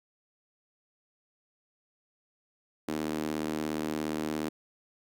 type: tone with high-pass filter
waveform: sawtooth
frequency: 77.1 Hz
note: D#2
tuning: 15 cents flat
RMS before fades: -33 dBFS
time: 2.88-4.49 s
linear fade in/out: 5 ms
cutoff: 280 Hz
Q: 2.6
effects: none